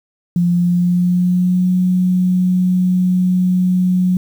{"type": "tone with pitch glide", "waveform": "sine", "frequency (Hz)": [174.5, 182.44], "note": ["F3", "F#3"], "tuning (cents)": [-1, -24], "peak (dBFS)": -11, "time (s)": [0.36, 4.17], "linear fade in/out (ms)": 2, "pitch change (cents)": 77, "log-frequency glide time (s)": [0.48, 1.7], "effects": ["7-bit"]}